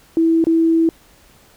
sine tone with dropouts, 327.8 Hz, E4, 10 cents flat, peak -11 dBFS, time 0.17-0.89 s, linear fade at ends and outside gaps 1 ms, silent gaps 0.441-0.469 s, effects pink hiss -50 dBFS RMS until 1.56 s

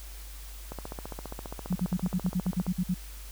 click train, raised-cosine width 1 ms, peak -23 dBFS, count 30, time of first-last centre 0.72-2.666 s, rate 14.9 Hz
sine tone bursts, 181.4 Hz, F#3, 34 cents flat, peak -24 dBFS, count 12, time 1.7-2.944 s, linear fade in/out 10 ms, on 56 ms, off 52 ms
effects added 50 Hz sine -41 dBFS peak until 3.31 s + white hiss -49 dBFS RMS until 3.31 s

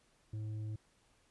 sine tone with tanh clipping, 107.7 Hz, A2, 37 cents flat, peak -39 dBFS, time 0.33-0.76 s, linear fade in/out 5 ms, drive 6 dB, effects pink hiss -71 dBFS RMS until 1.3 s + resampled to 24000 Hz

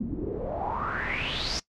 pink noise with low-pass filter sweep, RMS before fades -31 dBFS, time 0-1.6 s, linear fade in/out 10 ms, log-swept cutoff 220 to 5700 Hz, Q 6.9, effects noise-tail reverb RT60 0.1 s tail -19 dB re dry

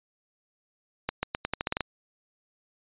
accelerating click train, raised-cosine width 0.3 ms, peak -11 dBFS, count 10, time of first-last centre 1.09-1.807 s, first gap 140 ms, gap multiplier 0.85, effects resampled to 8000 Hz

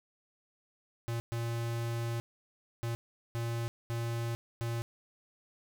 square tone bursts at uneven times, 116.7 Hz, A#2, 2 cents sharp, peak -33 dBFS, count 6, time 1.08-1.2 / 1.32-2.2 / 2.83-2.95 / 3.35-3.68 / 3.9-4.35 / 4.61-4.82 s, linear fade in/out 0 ms, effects none

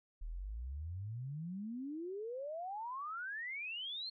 sine exponential sweep, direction up, 36.71 to 4298 Hz, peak -40 dBFS, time 0.21-4.1 s, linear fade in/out 10 ms, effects none

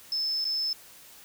sine tone with dropouts, 5250 Hz, E8, 8 cents flat, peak -26 dBFS, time 0.12-0.73 s, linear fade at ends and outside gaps 2 ms, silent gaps 0.444-0.451 s, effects white hiss -51 dBFS RMS until 1.24 s

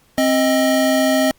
square tone pair together, 264.2 / 627.7 Hz, C4 / D#5, +17 / +15 cents, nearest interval octave + minor third, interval 1498 cents, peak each -17 dBFS, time 0.18-1.31 s, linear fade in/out 0 ms, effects pink hiss -56 dBFS RMS until 1.38 s + Opus 48 kbps

